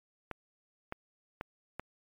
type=clicks; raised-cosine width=0.5 ms; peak=-22 dBFS; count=4; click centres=0.313 / 0.924 / 1.411 / 1.796 s; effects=MP3 96 kbps